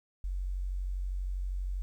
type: tone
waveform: sine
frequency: 46.25 Hz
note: F#1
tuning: in tune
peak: -31 dBFS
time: 0.24-1.82 s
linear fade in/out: 0 ms
effects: 11-bit